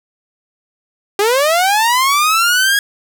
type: linear sweep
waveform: sawtooth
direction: up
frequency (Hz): 391.7 to 1661.2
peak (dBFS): -7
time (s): 1.19-2.79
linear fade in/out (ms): 2
effects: none